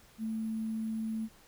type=tone with sample-and-hold; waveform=sine; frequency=221.1 Hz; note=A3; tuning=9 cents sharp; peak=-32 dBFS; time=0.18-1.29 s; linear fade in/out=50 ms; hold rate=11025 Hz; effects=pink hiss -60 dBFS RMS until 1.47 s